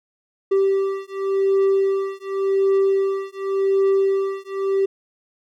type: beating tone pair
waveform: triangle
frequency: 389.4 / 390.29 Hz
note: G4 / G4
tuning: -12 / -8 cents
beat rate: 0.89 Hz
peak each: -18 dBFS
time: 0.51-4.86 s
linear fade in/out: 10 ms
effects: none

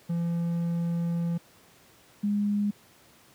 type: tone pair in turn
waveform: triangle / sine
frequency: 170 / 205.4 Hz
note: F3 / G#3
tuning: -46 / -19 cents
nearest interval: minor third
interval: 327 cents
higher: second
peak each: -23 dBFS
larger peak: neither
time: 0.09-1.38 / 2.23-2.71 s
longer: first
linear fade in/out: 10 ms
effects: pink hiss -57 dBFS RMS until 3.34 s + high-pass 100 Hz 12 dB/octave

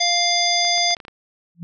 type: harmonic tone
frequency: 698.5 Hz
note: F5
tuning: in tune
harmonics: 1 / 3 / 5 / 7 / 9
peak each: -22 / -24 / -23 / -20 / -26 dBFS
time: 0-0.95 s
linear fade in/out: 10 ms
type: clicks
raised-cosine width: 0.3 ms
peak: -22 dBFS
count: 7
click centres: 0.649 / 0.779 / 0.907 / 0.968 / 1.002 / 1.051 / 1.082 s
type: tone with exponential growth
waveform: sine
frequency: 170 Hz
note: F3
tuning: 46 cents flat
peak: -26 dBFS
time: 1.55-1.63 s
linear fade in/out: 0 ms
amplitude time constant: 17 ms
effects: none

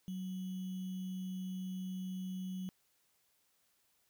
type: tone with sample-and-hold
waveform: sine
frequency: 186.1 Hz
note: F#3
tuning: 10 cents sharp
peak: -38 dBFS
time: 0.08-2.69 s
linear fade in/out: 0 ms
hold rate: 3150 Hz
effects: white hiss -75 dBFS RMS until 4.09 s

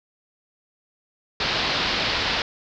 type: low-pass noise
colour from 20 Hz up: white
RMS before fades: -24 dBFS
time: 1.4-2.42 s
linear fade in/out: 2 ms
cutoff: 4800 Hz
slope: 48 dB/octave
effects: none

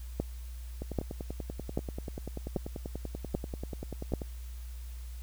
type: two click trains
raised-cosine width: 2 ms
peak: -24 / -16 dBFS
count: 36 / 6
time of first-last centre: 0.82-4.218 / 0.2-4.137 s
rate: 10.3 / 1.27 Hz
effects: added 60 Hz sine -39 dBFS peak until 5.22 s + white hiss -57 dBFS RMS until 5.22 s

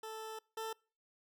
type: tone pair in turn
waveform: 20% pulse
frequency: 440 / 444.3 Hz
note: A4 / A4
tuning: 0 / +17 cents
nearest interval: unison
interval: 17 cents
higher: second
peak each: -38 / -34 dBFS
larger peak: second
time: 0.03-0.39 / 0.57-0.73 s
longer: first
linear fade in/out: 5 ms
effects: noise-tail reverb RT60 0.4 s tail -26 dB re dry

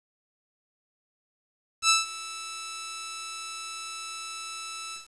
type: tone with ADSR envelope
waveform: 10% pulse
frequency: 1318.5 Hz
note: E6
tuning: in tune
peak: -9 dBFS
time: 1.82-5.08 s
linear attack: 73 ms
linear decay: 160 ms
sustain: -19 dB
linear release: 140 ms
effects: resampled to 22050 Hz + 8-bit

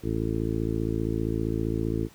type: harmonic tone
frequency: 55.2 Hz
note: A1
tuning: 6 cents sharp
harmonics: 1 / 2 / 3 / 4 / 5 / 6 / 7 / 8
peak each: -33 / -31 / -34 / -35 / -33 / -31 / -36 / -36 dBFS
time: 0.02-2.09 s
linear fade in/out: 50 ms
effects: pink hiss -54 dBFS RMS until 2.14 s

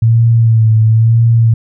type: tone with vibrato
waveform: sine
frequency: 113 Hz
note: A2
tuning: 47 cents sharp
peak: -5 dBFS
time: 0.02-1.54 s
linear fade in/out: 5 ms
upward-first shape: sine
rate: 1 Hz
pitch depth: 44 cents each way
effects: none

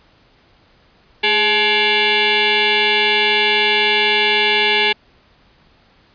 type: tone with frequency modulation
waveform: sine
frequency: 220 Hz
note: A3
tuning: in tune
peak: -12 dBFS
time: 1.23-4.93 s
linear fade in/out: 10 ms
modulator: 636 Hz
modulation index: 5.3
effects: pink hiss -53 dBFS RMS until 6.14 s + resampled to 11025 Hz

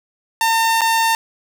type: tone with dropouts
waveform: sawtooth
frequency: 906 Hz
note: A#5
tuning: 50 cents flat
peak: -10 dBFS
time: 0.41-1.15 s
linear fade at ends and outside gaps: 1 ms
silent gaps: 0.809-0.816 s
effects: none

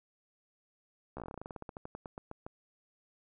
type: slowing click train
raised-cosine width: 1 ms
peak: -28 dBFS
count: 23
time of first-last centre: 1.17-2.465 s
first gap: 14 ms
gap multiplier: 1.12
effects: none

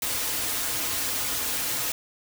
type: noise with comb filter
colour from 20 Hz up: white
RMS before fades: -28 dBFS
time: 0.02-1.92 s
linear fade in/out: 2 ms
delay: 5.2 ms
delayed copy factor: -0.6
effects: none

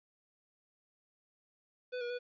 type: tone with pitch steps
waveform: square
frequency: 499.1 / 481.2 / 490.8 Hz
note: B4 / B4 / B4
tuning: +18 / -45 / -11 cents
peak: -37 dBFS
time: 1.92-2.19 s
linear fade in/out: 20 ms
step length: 90 ms
effects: resampled to 11025 Hz + 12-bit

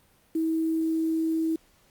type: tone with quantisation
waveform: sine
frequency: 322.5 Hz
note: E4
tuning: 38 cents flat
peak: -23 dBFS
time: 0.35-1.56 s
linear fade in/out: 5 ms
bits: 8
effects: pink hiss -62 dBFS RMS until 1.9 s + Opus 32 kbps

